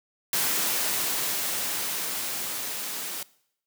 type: noise with level ramp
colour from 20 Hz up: white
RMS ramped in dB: -25 to -34 dBFS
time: 0.33-3.23 s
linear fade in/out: 2 ms
effects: noise-tail reverb RT60 0.7 s tail -21 dB re dry + high-pass 150 Hz 12 dB/octave